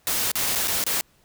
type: noise with dropouts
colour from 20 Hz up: white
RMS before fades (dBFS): -24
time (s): 0.07-1.01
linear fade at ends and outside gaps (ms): 0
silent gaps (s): 0.316-0.355 / 0.552-0.557 / 0.674-0.68 / 0.839-0.865
effects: pink hiss -61 dBFS RMS until 1.24 s